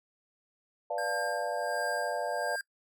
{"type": "chord", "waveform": "sine", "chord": "B half-diminished seventh", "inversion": "none", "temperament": "equal", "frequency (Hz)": [493.9, 587.3, 698.5, 880], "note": ["B4", "D5", "F5", "A5"], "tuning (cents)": [0, 0, 0, 0], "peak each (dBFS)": [-38, -34, -35, -38], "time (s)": [0.9, 2.56], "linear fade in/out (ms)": 5}
{"type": "tone with tremolo", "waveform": "square", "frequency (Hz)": 1601, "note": "G6", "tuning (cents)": 36, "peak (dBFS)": -34, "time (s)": [0.98, 2.61], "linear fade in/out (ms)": 2, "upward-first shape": "sine", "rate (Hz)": 1.4, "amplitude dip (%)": 65}
{"effects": ["noise-tail reverb RT60 0.1 s tail -23 dB re dry"]}